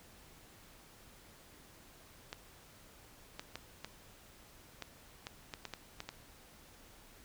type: clicks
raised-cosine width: 0.2 ms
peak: -24 dBFS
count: 11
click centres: 2.329 / 3.395 / 3.556 / 3.846 / 4.823 / 5.269 / 5.538 / 5.653 / 5.737 / 6.004 / 6.09 s
effects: pink hiss -59 dBFS RMS until 7.24 s